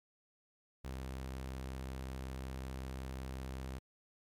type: tone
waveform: sawtooth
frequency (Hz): 65.41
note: C2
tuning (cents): 0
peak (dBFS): -37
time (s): 0.84-3.79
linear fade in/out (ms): 10
effects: MP3 96 kbps